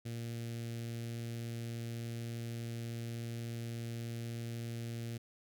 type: tone with notch filter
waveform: sawtooth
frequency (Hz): 116.54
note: A#2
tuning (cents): 0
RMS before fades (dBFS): -41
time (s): 0.05-5.18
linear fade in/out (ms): 10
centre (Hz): 1000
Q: 0.53
effects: none